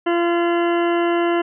harmonic tone with a mistuned harmonic, 343.2 Hz, F4, 30 cents flat, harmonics 1 / 2 / 3 / 4 / 5 / 6 / 8 / 9, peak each -17 / -23 / -27 / -29 / -31 / -33 / -35 / -36 dBFS, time 0.06-1.42 s, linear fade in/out 10 ms, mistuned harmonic 9, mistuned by -38 cents, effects none

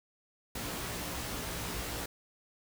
pink noise with comb filter, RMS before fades -38 dBFS, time 0.55-2.06 s, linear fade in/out 5 ms, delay 17 ms, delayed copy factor +0.9, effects none

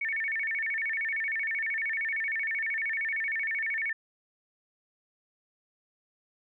sine tone with vibrato, 2000 Hz, B6, 21 cents sharp, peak -28 dBFS, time 0.01-3.93 s, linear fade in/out 5 ms, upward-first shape square, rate 13 Hz, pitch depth 190 cents each way, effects none

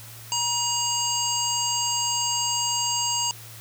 harmonic tone with a mistuned harmonic, 950 Hz, A#5, 33 cents sharp, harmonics 1 / 3 / 5 / 7 / 8, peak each -29 / -29 / -29 / -29 / -29 dBFS, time 0.32-3.31 s, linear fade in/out 0 ms, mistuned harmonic 7, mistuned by -26 cents, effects added 113 Hz sine -44 dBFS peak until 3.6 s + white hiss -44 dBFS RMS until 3.6 s

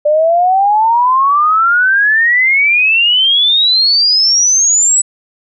sine exponential sweep, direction up, 587 to 7940 Hz, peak -7 dBFS, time 0.05-5.02 s, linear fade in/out 10 ms, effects none

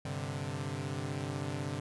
sawtooth chord, G suspended fourth, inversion none, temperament equal, 98 / 130.81 / 146.83 Hz, G2 / C3 / D3, 0 / 0 / 0 cents, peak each -37 / -35 / -35 dBFS, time 0.05-1.8 s, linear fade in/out 5 ms, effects resampled to 24000 Hz

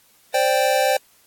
square chord, C suspended second, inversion none, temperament equal, 523.3 / 587.3 / 784 Hz, C5 / D5 / G5, 0 / 0 / 0 cents, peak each -21 / -22 / -21 dBFS, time 0.34-0.97 s, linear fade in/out 5 ms, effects white hiss -56 dBFS RMS until 1.26 s + AAC 64 kbps

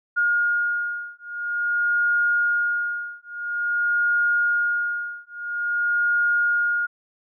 sine beating tone pair, 1425 / 1425.49 Hz, F6 / F6, +34 / +35 cents, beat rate 0.49 Hz, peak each -23 / -23 dBFS, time 0.16-6.87 s, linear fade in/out 20 ms, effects none

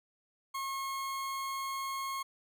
40% pulse tone, 1084 Hz, C#6, 39 cents flat, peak -34 dBFS, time 0.54-2.23 s, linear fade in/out 10 ms, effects none

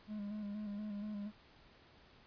triangle tone with vibrato, 207.7 Hz, G#3, in tune, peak -38 dBFS, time 0.07-1.32 s, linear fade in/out 50 ms, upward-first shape square, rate 4.2 Hz, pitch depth 36 cents each way, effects pink hiss -63 dBFS RMS until 2.26 s + resampled to 11025 Hz

